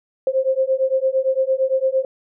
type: beating tone pair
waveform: sine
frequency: 523.3 / 532.1 Hz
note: C5 / C5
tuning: 0 / +29 cents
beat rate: 8.8 Hz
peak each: -19 dBFS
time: 0.27-2.05 s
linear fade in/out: 2 ms
effects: none